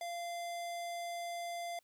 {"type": "tone with low-pass filter", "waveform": "square", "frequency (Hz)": 690, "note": "F5", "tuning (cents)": -21, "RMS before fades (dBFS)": -41, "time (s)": [0.01, 1.79], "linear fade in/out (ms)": 2, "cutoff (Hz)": 12000, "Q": 0.98, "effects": ["white hiss -75 dBFS RMS until 1.83 s"]}